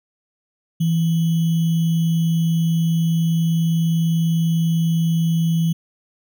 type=tone with sample-and-hold; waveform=sine; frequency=164.81 Hz; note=E3; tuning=in tune; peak=-15 dBFS; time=0.8-5.73 s; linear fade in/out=10 ms; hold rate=3150 Hz; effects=none